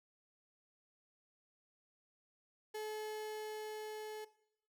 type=tone with level ramp; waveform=35% pulse; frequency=429.4 Hz; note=A4; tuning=42 cents flat; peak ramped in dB=-39 to -43 dBFS; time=2.74-4.25 s; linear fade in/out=10 ms; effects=noise-tail reverb RT60 0.7 s tail -17 dB re dry